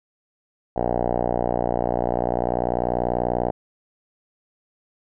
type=tone with low-pass filter; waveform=5% pulse; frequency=60.2 Hz; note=B1; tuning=44 cents flat; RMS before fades=-23 dBFS; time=0.76-3.51 s; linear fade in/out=5 ms; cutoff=740 Hz; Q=3.1; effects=none